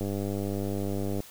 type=click train; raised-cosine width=2 ms; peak=-19 dBFS; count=120; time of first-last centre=0.01-1.204 s; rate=99.7 Hz; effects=white hiss -49 dBFS RMS until 1.3 s